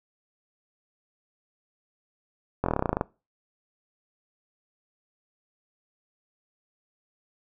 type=slowing click train; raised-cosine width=1 ms; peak=-10 dBFS; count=13; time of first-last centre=2.64-3.011 s; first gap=22 ms; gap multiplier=1.06; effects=noise-tail reverb RT60 0.3 s tail -22 dB re dry